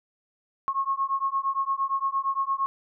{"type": "beating tone pair", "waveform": "sine", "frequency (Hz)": [1084, 1092.7], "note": ["C#6", "C#6"], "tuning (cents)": [-39, -25], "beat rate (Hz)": 8.7, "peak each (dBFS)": [-27, -27], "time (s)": [0.68, 2.66], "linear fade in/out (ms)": 0, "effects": []}